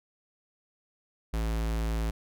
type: tone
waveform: square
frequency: 55.3 Hz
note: A1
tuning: 9 cents sharp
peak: -28 dBFS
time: 1.33-2.11 s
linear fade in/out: 10 ms
effects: none